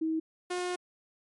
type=tone pair in turn; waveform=sine / sawtooth; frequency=319.7 / 358.9 Hz; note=D#4 / F4; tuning=+47 / +47 cents; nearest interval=major second; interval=200 cents; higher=second; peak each=-27 dBFS; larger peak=neither; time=0.01-0.2 / 0.5-0.76 s; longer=second; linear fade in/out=10 ms; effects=MP3 48 kbps